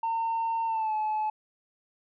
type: tone with pitch glide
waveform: sine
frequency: 910 to 859.9 Hz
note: A#5 to A5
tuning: -42 to -40 cents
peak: -24 dBFS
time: 0.03-1.3 s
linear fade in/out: 5 ms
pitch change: -98 cents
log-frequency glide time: 0.66-0.94 s
effects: tanh soft clip ceiling -24 dBFS